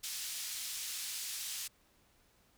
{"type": "band-pass noise", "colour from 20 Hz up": "pink", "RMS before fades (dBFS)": -41, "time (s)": [0.03, 1.68], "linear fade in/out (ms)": 10, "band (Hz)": [3900, 13000], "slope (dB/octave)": 12, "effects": ["pink hiss -69 dBFS RMS until 2.57 s"]}